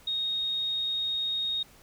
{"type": "tone", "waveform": "sine", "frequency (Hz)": 3729, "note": "A#7", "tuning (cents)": 0, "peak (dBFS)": -27, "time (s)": [0.07, 1.63], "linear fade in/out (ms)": 5, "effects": ["pink hiss -56 dBFS RMS until 1.82 s"]}